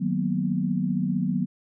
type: chord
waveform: sine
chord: B major seventh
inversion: first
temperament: just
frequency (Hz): 154.34 / 185.21 / 231.5 / 246.9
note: D#3 / F#3 / A#3 / B3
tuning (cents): -14 / +2 / -12 / 0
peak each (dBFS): -30 / -25 / -30 / -29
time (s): 0-1.46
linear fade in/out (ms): 20
effects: none